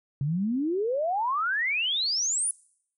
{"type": "exponential sweep", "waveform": "sine", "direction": "up", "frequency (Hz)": [133.5, 10090], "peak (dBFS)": -24, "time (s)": [0.21, 2.51], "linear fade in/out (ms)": 2, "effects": ["noise-tail reverb RT60 0.7 s tail -24 dB re dry"]}